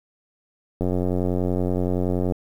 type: click train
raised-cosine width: 2 ms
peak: -11 dBFS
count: 138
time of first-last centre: 0.81-2.322 s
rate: 90.6 Hz
effects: 8-bit